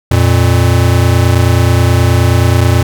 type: tone pair together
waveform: square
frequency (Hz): 87.8 / 117.2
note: F2 / A#2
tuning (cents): +10 / +10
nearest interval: perfect fourth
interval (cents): 500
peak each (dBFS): -10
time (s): 0.11-2.83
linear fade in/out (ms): 5
effects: none